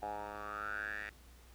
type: tone with band-pass filter sweep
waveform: 10% pulse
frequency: 103.83 Hz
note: G#2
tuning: in tune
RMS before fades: -42 dBFS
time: 0.02-1.1 s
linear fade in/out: 10 ms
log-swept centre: 790 to 2000 Hz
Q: 8.5
effects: added 60 Hz sine -57 dBFS peak until 1.54 s + pink hiss -63 dBFS RMS until 1.54 s